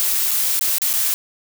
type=noise with dropouts; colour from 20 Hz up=blue; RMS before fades=-19 dBFS; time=0-1.14 s; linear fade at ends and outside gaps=0 ms; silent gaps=0.31-0.314 / 0.594-0.611 / 0.783-0.818 / 0.93-0.937 s; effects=none